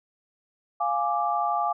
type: chord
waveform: sine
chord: D diminished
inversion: first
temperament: equal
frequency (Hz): 698.5 / 830.6 / 1174.7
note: F5 / Ab5 / D6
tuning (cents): 0 / 0 / 0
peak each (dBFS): -27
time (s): 0.8-1.73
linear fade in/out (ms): 10
effects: none